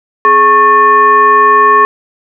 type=tone with frequency modulation; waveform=sine; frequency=1100 Hz; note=C#6; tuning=14 cents flat; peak=-3 dBFS; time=0.25-1.85 s; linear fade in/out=0 ms; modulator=680 Hz; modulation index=0.7; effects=none